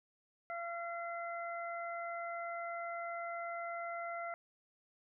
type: harmonic tone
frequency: 683 Hz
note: F5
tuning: 39 cents flat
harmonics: 1 / 2 / 3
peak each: -41 / -44 / -47 dBFS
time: 0.5-4.34 s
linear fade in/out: 0 ms
effects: none